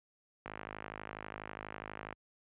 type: click train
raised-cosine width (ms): 0.5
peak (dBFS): -26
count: 88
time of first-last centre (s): 0.46-2.127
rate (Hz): 52.2
effects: high-pass 60 Hz 12 dB/octave + resampled to 8000 Hz